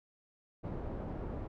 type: low-pass noise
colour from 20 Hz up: pink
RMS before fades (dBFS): -40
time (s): 0.63-1.48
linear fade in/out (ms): 20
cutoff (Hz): 640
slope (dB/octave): 12
effects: none